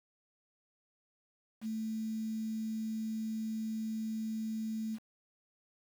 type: tone with quantisation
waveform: sine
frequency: 220 Hz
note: A3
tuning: in tune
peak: -34 dBFS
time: 1.61-4.99 s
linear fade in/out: 50 ms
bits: 9
effects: none